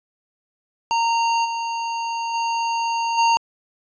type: tone with level steps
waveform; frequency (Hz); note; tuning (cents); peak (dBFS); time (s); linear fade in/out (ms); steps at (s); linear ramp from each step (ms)
square; 924; A#5; -16; -18 / -24 / -21 / -15; 0.91-3.37; 0; 1.44 / 2.33 / 3.17; 20
effects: resampled to 16000 Hz